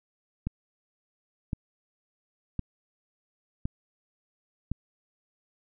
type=click train; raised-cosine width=5 ms; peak=-17 dBFS; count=5; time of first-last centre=0.47-4.716 s; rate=0.942 Hz; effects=none